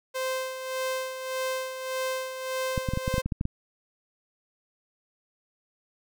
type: tone with tremolo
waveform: sawtooth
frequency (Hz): 520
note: C5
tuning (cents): -11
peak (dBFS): -23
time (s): 0.14-3.22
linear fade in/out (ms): 20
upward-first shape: sine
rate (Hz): 1.7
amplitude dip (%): 60
type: clicks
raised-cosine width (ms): 5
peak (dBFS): -15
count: 11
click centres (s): 2.778 / 2.888 / 2.936 / 2.974 / 3.079 / 3.141 / 3.181 / 3.26 / 3.322 / 3.411 / 3.454
effects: none